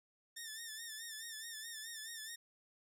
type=tone with vibrato; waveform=10% pulse; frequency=1794 Hz; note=A6; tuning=33 cents sharp; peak=-36 dBFS; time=0.36-2.36 s; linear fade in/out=10 ms; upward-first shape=sine; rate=4.7 Hz; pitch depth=70 cents each way; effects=none